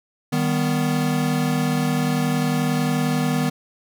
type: chord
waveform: square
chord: Eb augmented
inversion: none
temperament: equal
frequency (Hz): 155.56 / 196 / 246.9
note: Eb3 / G3 / B3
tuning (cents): 0 / 0 / 0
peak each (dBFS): -23 / -28 / -23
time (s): 0.32-3.5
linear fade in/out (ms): 10
effects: none